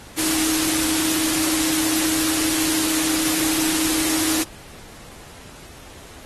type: tone in noise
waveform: sine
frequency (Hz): 316.8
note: D#4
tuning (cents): +31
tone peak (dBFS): -22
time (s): 0.17-4.44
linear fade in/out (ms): 20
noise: white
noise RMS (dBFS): -22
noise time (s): 0.17-4.44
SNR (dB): -3
effects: pink hiss -43 dBFS RMS until 6.25 s + AAC 32 kbps